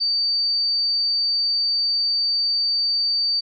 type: tone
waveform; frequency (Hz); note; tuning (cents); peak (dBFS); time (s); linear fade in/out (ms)
sine; 4609; D8; -33; -18; 0-3.41; 20
effects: none